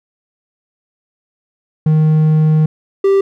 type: tone pair in turn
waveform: triangle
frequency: 155.56 / 392 Hz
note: D#3 / G4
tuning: 0 / 0 cents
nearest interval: octave + major third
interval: 1600 cents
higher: second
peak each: -6 dBFS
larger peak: neither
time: 1.86-2.66 / 3.04-3.21 s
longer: first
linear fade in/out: 5 ms
effects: none